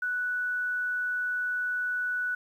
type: tone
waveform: sine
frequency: 1480 Hz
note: F#6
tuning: in tune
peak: -27 dBFS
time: 0.02-2.35 s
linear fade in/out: 5 ms
effects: 10-bit